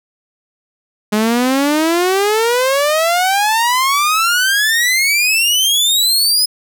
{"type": "exponential sweep", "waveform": "sawtooth", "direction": "up", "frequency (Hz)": [207.7, 5110], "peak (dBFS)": -8, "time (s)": [1.12, 6.46], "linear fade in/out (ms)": 10, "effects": []}